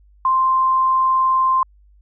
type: tone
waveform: sine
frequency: 1046.5 Hz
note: C6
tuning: in tune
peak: -13 dBFS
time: 0.25-1.63 s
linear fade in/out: 2 ms
effects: added 50 Hz sine -48 dBFS peak until 2.01 s